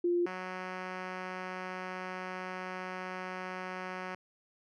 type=tone pair in turn; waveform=sine / 5% pulse; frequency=349.2 / 184.55 Hz; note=F4 / F#3; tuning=0 / -4 cents; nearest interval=major seventh; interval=1104 cents; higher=first; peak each=-26 dBFS; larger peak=neither; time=0.04-0.26 / 0.26-4.15 s; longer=second; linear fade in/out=5 ms; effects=low-pass 3000 Hz 12 dB/octave